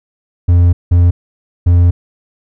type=tone bursts at uneven times; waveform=triangle; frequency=87.31 Hz; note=F2; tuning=in tune; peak=-3 dBFS; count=3; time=0.48-0.73 / 0.91-1.11 / 1.66-1.91 s; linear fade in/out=10 ms; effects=none